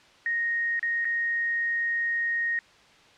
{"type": "tone with dropouts", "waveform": "sine", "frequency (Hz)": 1864.7, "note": "A#6", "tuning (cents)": 0, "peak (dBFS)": -24, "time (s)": [0.26, 2.59], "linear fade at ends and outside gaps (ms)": 1, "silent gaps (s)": [[0.794, 0.828], [1.046, 1.052]], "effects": ["white hiss -55 dBFS RMS until 3.17 s", "low-pass 4000 Hz 12 dB/octave"]}